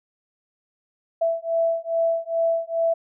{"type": "beating tone pair", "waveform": "sine", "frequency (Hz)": [662, 664.4], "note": ["E5", "E5"], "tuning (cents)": [7, 13], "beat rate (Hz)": 2.4, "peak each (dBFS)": -23, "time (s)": [1.21, 2.94], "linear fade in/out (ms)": 10, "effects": []}